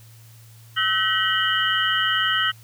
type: tone cluster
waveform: sine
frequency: 1299 / 1521 / 1910 / 2912 / 3106 Hz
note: E6 / F#6 / A#6 / F#7 / G7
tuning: -26 / +47 / +42 / -28 / -17 cents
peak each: -25 dBFS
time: 0.76-2.52 s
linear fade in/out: 20 ms
effects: added 113 Hz sine -45 dBFS peak until 2.63 s + white hiss -53 dBFS RMS until 2.63 s